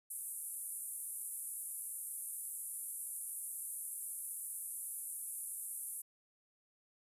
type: band-pass noise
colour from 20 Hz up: pink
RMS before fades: -44 dBFS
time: 0.1-6.02 s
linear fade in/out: 10 ms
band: 9300 to 12000 Hz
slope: 48 dB/octave
effects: resampled to 32000 Hz